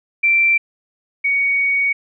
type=tone pair in turn; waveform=sine; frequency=2349 / 2239 Hz; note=D7 / C#7; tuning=0 / +17 cents; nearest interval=minor second; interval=83 cents; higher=first; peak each=-11 / -14 dBFS; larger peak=first; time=0.23-0.58 / 1.24-1.93 s; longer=second; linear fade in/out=10 ms; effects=none